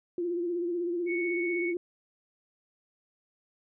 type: tone with vibrato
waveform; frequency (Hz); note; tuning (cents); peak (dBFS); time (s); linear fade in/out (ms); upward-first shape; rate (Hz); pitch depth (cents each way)
sine; 347.4; F4; -9; -28; 0.18-1.77; 2; sine; 16; 52
type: tone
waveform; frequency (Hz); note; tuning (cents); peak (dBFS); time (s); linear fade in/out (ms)
sine; 2217; C#7; 0; -32; 1.06-1.74; 50
effects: none